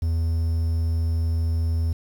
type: tone with quantisation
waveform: triangle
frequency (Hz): 82.41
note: E2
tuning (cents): 0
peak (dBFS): -18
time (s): 0.02-1.93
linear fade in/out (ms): 5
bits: 8
effects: none